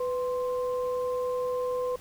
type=tone pair together; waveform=sine; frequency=499 / 1046.5 Hz; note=B4 / C6; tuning=+18 / 0 cents; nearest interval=octave + minor second; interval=1282 cents; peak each=-27 / -36 dBFS; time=0-1.96 s; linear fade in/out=5 ms; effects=pink hiss -51 dBFS RMS until 2 s